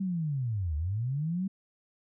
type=linear two-way sweep; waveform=sine; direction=down then up; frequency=196.7 to 71.7 to 196.7 Hz; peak=-28 dBFS; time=0-1.48 s; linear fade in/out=10 ms; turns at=0.76 s; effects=none